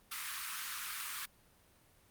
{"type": "high-pass noise", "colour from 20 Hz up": "pink", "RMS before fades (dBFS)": -41, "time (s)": [0.11, 1.26], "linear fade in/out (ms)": 10, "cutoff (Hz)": 1100, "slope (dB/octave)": 48, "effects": ["pink hiss -66 dBFS RMS until 2.1 s", "Opus 32 kbps"]}